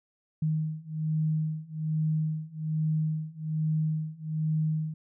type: beating tone pair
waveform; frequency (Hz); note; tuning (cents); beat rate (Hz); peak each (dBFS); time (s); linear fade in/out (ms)
sine; 155.56 / 156.76; D#3 / D#3; 0 / +13; 1.2; -30 / -29; 0.42-4.94; 5
effects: none